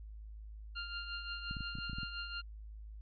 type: tone with tremolo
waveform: 15% pulse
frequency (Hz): 1396.9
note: F6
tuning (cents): 0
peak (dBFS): -31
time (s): 0.75-2.42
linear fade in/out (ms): 20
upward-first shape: triangle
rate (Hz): 5.7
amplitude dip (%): 60
type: clicks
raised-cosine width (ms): 5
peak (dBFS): -31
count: 9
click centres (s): 1.511 / 1.568 / 1.607 / 1.754 / 1.786 / 1.897 / 1.932 / 1.985 / 2.032
effects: added 53 Hz sine -46 dBFS peak until 3.01 s + resampled to 11025 Hz